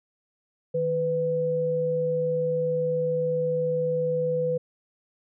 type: tone pair together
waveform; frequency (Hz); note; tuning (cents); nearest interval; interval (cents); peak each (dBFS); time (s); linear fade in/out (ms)
sine; 157.02 / 498.5; D#3 / B4; +16 / +16; octave + minor sixth; 2000; -31 / -23; 0.74-4.58; 10
effects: none